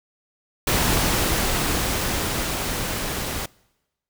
pink noise with level ramp, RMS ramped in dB -20 to -28 dBFS, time 0.67-3.46 s, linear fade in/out 5 ms, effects noise-tail reverb RT60 1.0 s tail -25 dB re dry

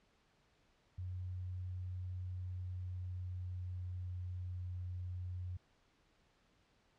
sine tone with pitch glide, 91.1 to 89.95 Hz, F#2 to F#2, -26 to -48 cents, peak -40 dBFS, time 0.98-5.57 s, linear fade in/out 5 ms, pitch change -22 cents, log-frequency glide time 2.33-4.82 s, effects pink hiss -73 dBFS RMS until 6.98 s + low-pass 5000 Hz 12 dB/octave

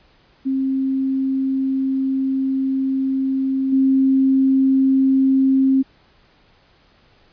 sine tone with level steps, 266.8 Hz, C4, 34 cents sharp, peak -17 / -12 dBFS, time 0.45-5.83 s, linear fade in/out 20 ms, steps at 3.72 s, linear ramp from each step 10 ms, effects pink hiss -55 dBFS RMS until 7.32 s + resampled to 11025 Hz

